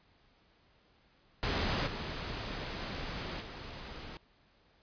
pink noise with level steps, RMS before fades -32 / -39 / -45 dBFS, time 1.43-4.17 s, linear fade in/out 0 ms, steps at 1.86 / 3.4 s, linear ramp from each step 20 ms, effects pink hiss -67 dBFS RMS until 4.82 s + resampled to 11025 Hz

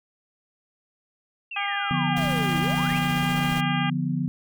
sine exponential two-way sweep, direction down then up, 2800 to 302.9 to 2800 Hz, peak -32 dBFS, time 1.51-2.98 s, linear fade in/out 5 ms, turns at 2.59 s
harmonic tone, 402.2 Hz, G4, 44 cents sharp, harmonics 2 / 3 / 4 / 5 / 6 / 7 / 8, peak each -30 / -32 / -33 / -34 / -35 / -35 / -36 dBFS, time 1.56-3.9 s, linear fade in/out 5 ms
sine chord, B diminished, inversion first, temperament equal, 146.83 / 174.61 / 246.9 Hz, D3 / F3 / B3, 0 / 0 / 0 cents, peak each -27 / -27 / -28 dBFS, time 1.91-4.28 s, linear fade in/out 0 ms
pink noise with tremolo, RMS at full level -35 dBFS, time 2.16-3.61 s, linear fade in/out 10 ms, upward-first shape sine, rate 15 Hz, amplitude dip 25%
effects none

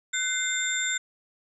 sine tone cluster, 1504 / 2086 / 3605 / 7330 Hz, F#6 / C7 / A7 / A#8, +28 / -6 / +41 / -30 cents, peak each -30 / -32 / -32 / -29 dBFS, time 0.13-0.98 s, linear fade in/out 10 ms, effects none

